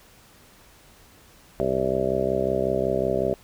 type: harmonic tone with a mistuned harmonic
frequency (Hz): 65.41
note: C2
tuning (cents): 0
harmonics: 1 / 2 / 3 / 4 / 5 / 6 / 7 / 8 / 9 / 10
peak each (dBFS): -38 / -34 / -32 / -34 / -35 / -26 / -34 / -30 / -27 / -29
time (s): 1.6-3.34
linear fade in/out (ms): 0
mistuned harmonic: 1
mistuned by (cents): +16
effects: pink hiss -53 dBFS RMS until 3.43 s